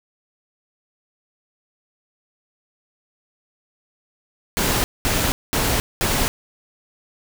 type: noise bursts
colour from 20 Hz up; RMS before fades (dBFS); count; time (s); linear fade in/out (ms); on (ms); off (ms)
pink; -20; 4; 4.57-6.28; 0; 270; 210
effects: none